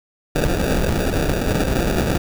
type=noise with sample-and-hold; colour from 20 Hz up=pink; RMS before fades=-19 dBFS; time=0.35-2.18 s; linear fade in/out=10 ms; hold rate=1050 Hz; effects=none